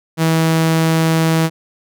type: tone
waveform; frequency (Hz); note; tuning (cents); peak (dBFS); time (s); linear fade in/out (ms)
sawtooth; 162; E3; -30; -8; 0.17-1.5; 50
effects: none